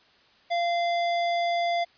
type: tone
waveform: square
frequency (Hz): 690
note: F5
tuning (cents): -21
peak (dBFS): -24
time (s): 0.5-1.85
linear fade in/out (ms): 20
effects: white hiss -59 dBFS RMS until 1.97 s + resampled to 11025 Hz